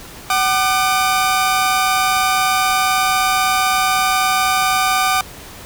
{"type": "tone pair together", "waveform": "sawtooth", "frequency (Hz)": [756, 1200], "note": ["F#5", "D6"], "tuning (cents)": [37, 37], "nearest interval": "minor sixth", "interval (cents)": 800, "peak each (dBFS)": -13, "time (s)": [0.3, 5.21], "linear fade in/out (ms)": 2, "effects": ["pink hiss -36 dBFS RMS until 5.65 s"]}